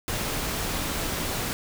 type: noise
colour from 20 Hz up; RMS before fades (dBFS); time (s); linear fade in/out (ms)
pink; -29; 0.08-1.53; 0
effects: none